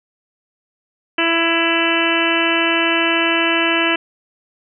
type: harmonic tone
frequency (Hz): 332.7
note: E4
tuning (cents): +16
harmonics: 1 / 2 / 3 / 4 / 5 / 6 / 7 / 8 / 9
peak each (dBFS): -20 / -24 / -25 / -25 / -22 / -25 / -24 / -21 / -22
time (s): 1.18-3.96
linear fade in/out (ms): 5
effects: none